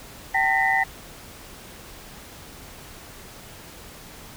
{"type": "tone cluster", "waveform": "sine", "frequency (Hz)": [774, 887, 1837, 1981], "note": ["G5", "A5", "A#6", "B6"], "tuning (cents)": [-22, 14, -26, 5], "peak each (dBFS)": [-23, -28, -24, -22], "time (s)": [0.34, 0.84], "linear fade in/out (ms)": 10, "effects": ["pink hiss -43 dBFS RMS until 4.36 s"]}